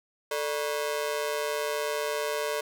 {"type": "ring-modulated tone", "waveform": "sawtooth", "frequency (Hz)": 517, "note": "C5", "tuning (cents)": -21, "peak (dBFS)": -21, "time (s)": [0.31, 2.61], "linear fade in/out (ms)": 5, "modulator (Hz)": 74.5, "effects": []}